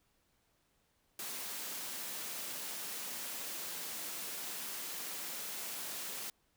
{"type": "high-pass noise", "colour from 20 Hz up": "white", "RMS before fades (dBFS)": -42, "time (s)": [1.19, 6.3], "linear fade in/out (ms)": 2, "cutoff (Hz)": 160, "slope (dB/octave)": 24, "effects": ["pink hiss -75 dBFS RMS until 6.56 s"]}